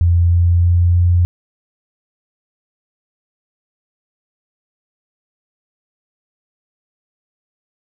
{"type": "tone with pitch steps", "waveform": "sine", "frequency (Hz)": [86, 86.6, 87.2, 87.81], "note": ["F2", "F2", "F2", "F2"], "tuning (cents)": [-26, -14, -2, 10], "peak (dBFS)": -9, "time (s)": [0.01, 1.25], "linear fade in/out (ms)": 0, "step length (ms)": 310, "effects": []}